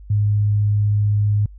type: tone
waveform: sine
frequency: 103.83 Hz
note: G#2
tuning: in tune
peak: -14 dBFS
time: 0.1-1.46 s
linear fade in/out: 5 ms
effects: added 50 Hz sine -37 dBFS peak until 1.58 s